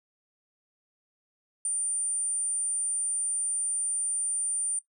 sine tone, 9080 Hz, C#9, 41 cents sharp, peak -26 dBFS, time 1.65-4.79 s, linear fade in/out 2 ms, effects noise-tail reverb RT60 0.1 s tail -19 dB re dry

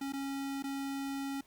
square tone with dropouts, 275.1 Hz, C#4, 13 cents flat, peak -36 dBFS, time 0.01-1.41 s, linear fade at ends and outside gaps 5 ms, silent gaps 0.124-0.134 / 0.625-0.639 s, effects pink hiss -65 dBFS RMS until 1.46 s

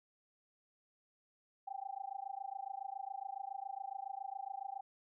sine tone with amplitude modulation, 784 Hz, G5, in tune, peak -37 dBFS, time 1.67-4.81 s, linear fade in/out 10 ms, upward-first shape sine, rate 27.2 Hz, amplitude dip 100%, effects none

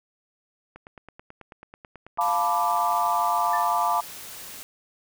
click train, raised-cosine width 0.5 ms, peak -28 dBFS, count 15, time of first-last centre 0.76-2.283 s, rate 9.19 Hz
sine chord, B half-diminished seventh, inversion second, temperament equal, 698.5 / 880 / 987.8 / 1174.7 Hz, F5 / A5 / B5 / D6, 0 / 0 / 0 / 0 cents, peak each -26 dBFS, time 2.18-4.01 s, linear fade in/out 10 ms
white noise, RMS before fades -40 dBFS, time 2.21-4.63 s, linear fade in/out 0 ms
sine tone with exponential decay, 1772 Hz, A6, 12 cents sharp, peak -27 dBFS, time 3.53-3.76 s, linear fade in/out 5 ms, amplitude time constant 49 ms
effects none

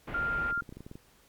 pink low-pass noise, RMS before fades -39 dBFS, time 0.07-0.52 s, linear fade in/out 10 ms, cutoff 2500 Hz, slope 24 dB/octave
sine tone, 1396.9 Hz, F6, in tune, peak -28 dBFS, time 0.14-0.61 s, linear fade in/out 5 ms
clicks, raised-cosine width 3 ms, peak -31 dBFS, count 10, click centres 0.526 / 0.577 / 0.622 / 0.692 / 0.725 / 0.77 / 0.806 / 0.865 / 0.914 / 0.955 s
effects pink hiss -62 dBFS RMS until 1.28 s + MP3 96 kbps

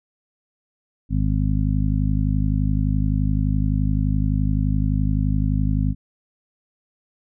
harmonic tone, 51.7 Hz, G#1, 7 cents flat, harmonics 1 / 2 / 3 / 4 / 5, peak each -21 / -23 / -24 / -28 / -27 dBFS, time 1.09-5.95 s, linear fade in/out 50 ms, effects none

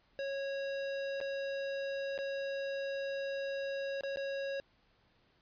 square tone with dropouts, 550 Hz, C#5, 14 cents flat, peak -36 dBFS, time 0.19-4.6 s, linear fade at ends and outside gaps 0 ms, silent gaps 1.203-1.212 / 2.178-2.188 / 4.009-4.035 / 4.16-4.171 s, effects pink hiss -70 dBFS RMS until 5.41 s + resampled to 11025 Hz

